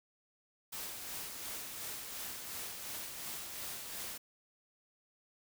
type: noise with tremolo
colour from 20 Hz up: white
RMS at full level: -42 dBFS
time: 0.72-4.18 s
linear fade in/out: 10 ms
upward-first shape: sine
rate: 2.8 Hz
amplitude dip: 35%
effects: none